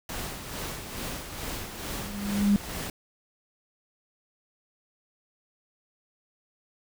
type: noise with tremolo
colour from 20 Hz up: pink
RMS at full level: -34 dBFS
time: 0.09-2.9 s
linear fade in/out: 2 ms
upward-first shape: sine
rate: 2.3 Hz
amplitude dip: 50%
type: tone with exponential growth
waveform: sine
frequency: 202.8 Hz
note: G#3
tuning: 41 cents flat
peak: -16 dBFS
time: 1.68-2.56 s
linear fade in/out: 0 ms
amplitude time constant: 190 ms
effects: none